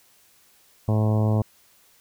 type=harmonic tone; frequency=107.9 Hz; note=A2; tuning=33 cents flat; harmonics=1 / 2 / 3 / 4 / 5 / 6 / 7 / 8 / 9 / 10; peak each=-19 / -26 / -33 / -33 / -33 / -34 / -38 / -40 / -41 / -43 dBFS; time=0.88-1.42 s; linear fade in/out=5 ms; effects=white hiss -58 dBFS RMS until 2 s